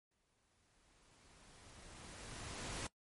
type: noise with exponential growth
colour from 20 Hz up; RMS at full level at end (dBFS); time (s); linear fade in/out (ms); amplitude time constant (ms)
pink; -42; 0.11-2.87; 5; 600
effects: noise-tail reverb RT60 0.1 s tail -19 dB re dry + MP3 48 kbps